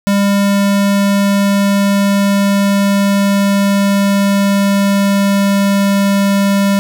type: tone with pitch glide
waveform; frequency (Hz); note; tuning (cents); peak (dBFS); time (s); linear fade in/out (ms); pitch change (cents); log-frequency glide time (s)
square; 200 to 198.62; G3 to G3; +35 to +23; -10; 0.07-6.79; 0; -12; 0.22-6.28
effects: none